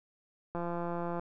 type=click train; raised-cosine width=1 ms; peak=-23 dBFS; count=112; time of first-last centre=0.55-1.195 s; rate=172 Hz; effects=none

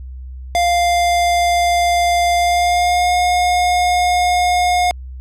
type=tone with pitch glide; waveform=square; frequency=698.5 to 716.5 Hz; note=F5 to F5; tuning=0 to +44 cents; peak=-13 dBFS; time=0.55-4.91 s; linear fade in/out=0 ms; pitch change=+44 cents; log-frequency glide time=2.34-3.15 s; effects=added 64 Hz sine -28 dBFS peak until 5.2 s + low-pass 10000 Hz 12 dB/octave

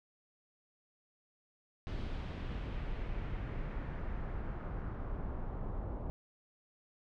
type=noise with low-pass filter sweep; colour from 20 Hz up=brown; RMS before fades=-39 dBFS; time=1.87-6.1 s; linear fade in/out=0 ms; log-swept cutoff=3800 to 890 Hz; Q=1.4; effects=none

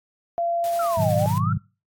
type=tone with pitch glide; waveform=sine; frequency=684 to 602.4 Hz; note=F5 to D5; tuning=-36 to +44 cents; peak=-21 dBFS; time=0.38-1.26 s; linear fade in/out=0 ms; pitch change=-220 cents; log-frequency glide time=0.91-1.15 s
type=noise with tremolo; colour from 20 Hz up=white; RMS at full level=-37 dBFS; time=0.64-1.38 s; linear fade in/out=0 ms; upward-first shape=triangle; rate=11 Hz; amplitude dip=45%
type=exponential two-way sweep; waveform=sine; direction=down then up; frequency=1399 to 673 to 1399 Hz; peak=-26 dBFS; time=0.79-1.53 s; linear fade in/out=5 ms; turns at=1.15 s
type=chord; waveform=sine; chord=G# minor seventh; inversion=none; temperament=equal; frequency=103.83 / 123.47 / 155.56 / 185 Hz; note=G#2 / B2 / D#3 / F#3; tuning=0 / 0 / 0 / 0 cents; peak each=-24 / -27 / -25 / -27 dBFS; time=0.97-1.58 s; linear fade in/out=10 ms
effects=noise-tail reverb RT60 0.3 s tail -22 dB re dry + AAC 64 kbps

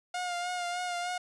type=tone with vibrato; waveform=sawtooth; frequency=711 Hz; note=F5; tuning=31 cents sharp; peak=-28 dBFS; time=0.14-1.18 s; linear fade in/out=5 ms; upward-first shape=sine; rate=3.3 Hz; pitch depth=31 cents each way; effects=resampled to 22050 Hz

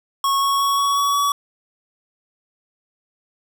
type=tone with pitch steps; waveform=square; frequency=1100 / 1107 / 1114.1 / 1121.2 / 1128.3 / 1135.5 Hz; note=C#6 / C#6 / C#6 / C#6 / C#6 / C#6; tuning=-14 / -3 / +8 / +19 / +30 / +41 cents; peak=-17 dBFS; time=0.24-1.32 s; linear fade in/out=2 ms; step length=180 ms; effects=none

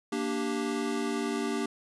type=chord; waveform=square; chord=G minor; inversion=first; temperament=equal; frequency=233.1 / 293.7 / 392 Hz; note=Bb3 / D4 / G4; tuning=0 / 0 / 0 cents; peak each=-34 dBFS; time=0.12-1.66 s; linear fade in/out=5 ms; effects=resampled to 24000 Hz

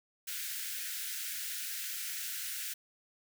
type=high-pass noise; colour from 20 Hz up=white; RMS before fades=-39 dBFS; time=0.27-2.74 s; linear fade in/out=10 ms; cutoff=1400 Hz; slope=96 dB/octave; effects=none

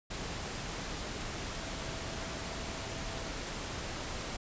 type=tone in noise; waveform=sine; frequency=659.3 Hz; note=E5; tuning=in tune; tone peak=-49 dBFS; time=1.56-3.32 s; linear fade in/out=10 ms; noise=pink; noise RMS=-39 dBFS; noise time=0.1-4.37 s; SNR=-13 dB; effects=resampled to 16000 Hz

